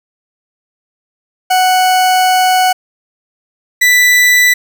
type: tone pair in turn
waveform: 40% pulse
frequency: 741 / 1978.2 Hz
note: F#5 / B6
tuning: +2 / +2 cents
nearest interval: octave + perfect fourth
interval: 1700 cents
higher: second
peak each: -7 / -5 dBFS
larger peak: second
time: 1.5-2.73 / 3.81-4.54 s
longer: first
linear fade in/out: 10 ms
effects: none